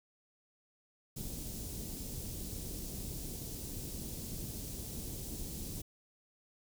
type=band-stop noise; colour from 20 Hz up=pink; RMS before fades=-42 dBFS; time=1.16-5.82 s; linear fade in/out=10 ms; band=330 to 6100 Hz; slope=12 dB/octave; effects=none